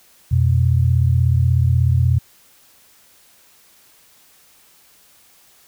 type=tone pair together; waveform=sine; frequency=87.5 / 124 Hz; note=F2 / B2; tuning=+4 / +7 cents; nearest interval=tritone; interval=603 cents; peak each=-15 dBFS; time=0.31-2.19 s; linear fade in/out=10 ms; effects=white hiss -52 dBFS RMS until 5.67 s